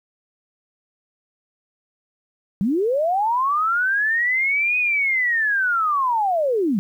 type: linear two-way sweep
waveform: sine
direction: up then down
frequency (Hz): 177 to 2509 to 177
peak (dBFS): -17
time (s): 2.61-6.79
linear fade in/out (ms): 0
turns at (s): 4.78
effects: 9-bit